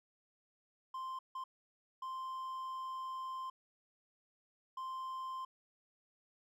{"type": "tone bursts at uneven times", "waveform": "triangle", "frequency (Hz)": 1045, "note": "C6", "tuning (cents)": -2, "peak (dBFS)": -38, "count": 4, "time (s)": [[0.94, 1.19], [1.35, 1.44], [2.02, 3.5], [4.77, 5.45]], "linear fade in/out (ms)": 5, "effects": []}